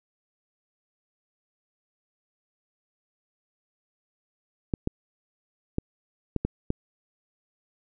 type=clicks; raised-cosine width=3 ms; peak=-12 dBFS; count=6; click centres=4.738 / 4.874 / 5.784 / 6.363 / 6.45 / 6.704 s; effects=none